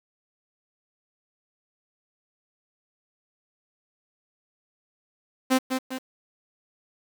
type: tone with echo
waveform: sawtooth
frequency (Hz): 260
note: C4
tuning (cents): -11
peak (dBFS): -14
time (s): 5.5-5.59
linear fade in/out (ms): 20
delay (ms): 200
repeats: 2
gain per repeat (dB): -6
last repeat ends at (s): 5.99
effects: 7-bit